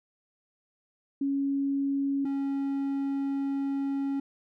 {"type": "tone pair in turn", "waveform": ["sine", "triangle"], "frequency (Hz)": [277.2, 276], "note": ["C#4", "C#4"], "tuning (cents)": [0, -7], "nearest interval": "unison", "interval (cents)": 7, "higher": "first", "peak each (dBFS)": -25, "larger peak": "neither", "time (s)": [[1.21, 2.25], [2.25, 4.2]], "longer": "second", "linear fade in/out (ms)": 5, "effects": []}